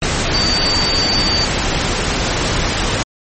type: tone in noise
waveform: sine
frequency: 4600 Hz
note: D8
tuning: 37 cents flat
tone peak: -15 dBFS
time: 0.34-1.45 s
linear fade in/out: 2 ms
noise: pink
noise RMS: -17 dBFS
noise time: 0.02-3.03 s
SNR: -1 dB
effects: MP3 32 kbps